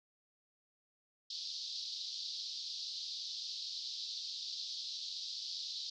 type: band-pass noise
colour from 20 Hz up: white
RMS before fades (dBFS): -43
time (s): 1.3-5.9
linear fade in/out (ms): 5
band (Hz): 3700 to 5000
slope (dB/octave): 48
effects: none